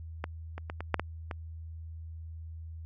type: clicks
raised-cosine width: 0.5 ms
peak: -18 / -25 / -22 / -22 / -10 / -15 / -21 dBFS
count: 7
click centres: 0.241 / 0.58 / 0.699 / 0.806 / 0.943 / 0.996 / 1.312 s
effects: added 81 Hz sine -40 dBFS peak until 2.85 s